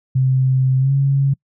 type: tone with pitch glide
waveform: sine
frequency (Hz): 130.81 to 137.87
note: C3 to C#3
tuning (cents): 0 to -9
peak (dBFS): -12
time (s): 0.15-1.34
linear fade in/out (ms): 10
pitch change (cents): +91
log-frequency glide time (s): 0.79-0.92
effects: noise-tail reverb RT60 0.1 s tail -26 dB re dry